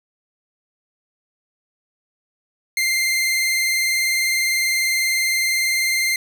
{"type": "tone with vibrato", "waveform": "sawtooth", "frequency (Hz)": 2093, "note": "C7", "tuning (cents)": 0, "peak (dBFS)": -14, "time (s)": [2.77, 6.16], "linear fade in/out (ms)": 2, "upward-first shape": "triangle", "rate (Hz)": 20, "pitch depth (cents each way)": 34, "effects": []}